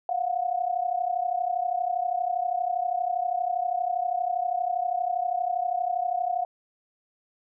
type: tone pair together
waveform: sine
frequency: 700 / 732.5 Hz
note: F5 / F#5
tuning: +4 / -18 cents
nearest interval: minor second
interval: 78 cents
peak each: -27 dBFS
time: 0.09-6.45 s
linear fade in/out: 2 ms
effects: none